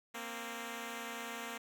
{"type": "tone pair together", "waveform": "5% pulse", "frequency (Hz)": [231.6, 261.6], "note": ["A#3", "C4"], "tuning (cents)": [-11, 0], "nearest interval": "major second", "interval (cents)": 211, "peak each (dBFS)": [-31, -35], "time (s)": [0.14, 1.58], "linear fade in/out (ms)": 10, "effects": []}